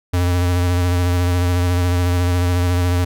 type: tone with vibrato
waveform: square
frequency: 88.7 Hz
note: F2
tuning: 27 cents sharp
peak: -15 dBFS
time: 0.13-3.05 s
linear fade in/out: 10 ms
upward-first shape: sine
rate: 14 Hz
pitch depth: 27 cents each way
effects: none